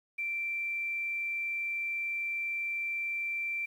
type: tone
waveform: sine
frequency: 2349 Hz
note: D7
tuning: in tune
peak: -31 dBFS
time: 0.18-3.66 s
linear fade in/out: 10 ms
effects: 10-bit